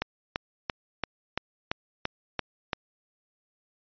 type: click train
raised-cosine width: 0.3 ms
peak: -11 dBFS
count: 9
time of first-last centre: 0.02-2.732 s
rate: 2.95 Hz
effects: resampled to 11025 Hz